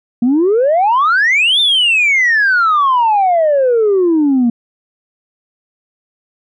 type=exponential two-way sweep; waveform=sine; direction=up then down; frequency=230 to 3633 to 230 Hz; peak=-7 dBFS; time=0.22-4.5 s; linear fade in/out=5 ms; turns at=1.6 s; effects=tanh soft clip ceiling -6 dBFS